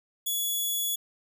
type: tone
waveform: 5% pulse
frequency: 3400 Hz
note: G#7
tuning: 40 cents sharp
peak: -19 dBFS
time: 0.26-0.96 s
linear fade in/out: 10 ms
effects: none